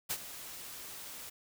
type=noise with ADSR envelope; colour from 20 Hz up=white; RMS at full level=-33 dBFS; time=0.09-1.3 s; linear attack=20 ms; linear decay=58 ms; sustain=-13 dB; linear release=11 ms; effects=none